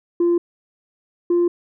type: tone pair in turn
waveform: sine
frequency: 345.3 / 347.9 Hz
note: F4 / F4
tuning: -20 / -7 cents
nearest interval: unison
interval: 13 cents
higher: second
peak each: -12 dBFS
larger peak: neither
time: 0.2-0.38 / 1.3-1.48 s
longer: neither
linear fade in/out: 5 ms
effects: tanh soft clip ceiling -12 dBFS